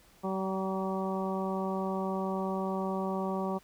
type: harmonic tone with a mistuned harmonic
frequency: 190.9 Hz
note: G3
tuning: 46 cents flat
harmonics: 1 / 2 / 3 / 4 / 5 / 6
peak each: -33 / -36 / -38 / -39 / -40 / -41 dBFS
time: 0.23-3.59 s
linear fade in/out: 20 ms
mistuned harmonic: 5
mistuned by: -18 cents
effects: pink hiss -61 dBFS RMS until 3.63 s